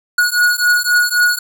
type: beating tone pair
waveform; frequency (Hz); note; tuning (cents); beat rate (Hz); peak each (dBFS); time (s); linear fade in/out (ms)
square; 1452 / 1455.8; F#6 / F#6; -33 / -29; 3.8; -15; 0.18-1.39; 5
effects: none